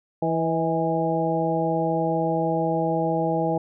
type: harmonic tone with a mistuned harmonic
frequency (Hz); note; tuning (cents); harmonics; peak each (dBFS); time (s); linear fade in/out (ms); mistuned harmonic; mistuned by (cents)
164.2; E3; -6; 1 / 2 / 3 / 4 / 5; -27 / -27 / -27 / -27 / -27; 0.22-3.58; 5; 4; -36
effects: none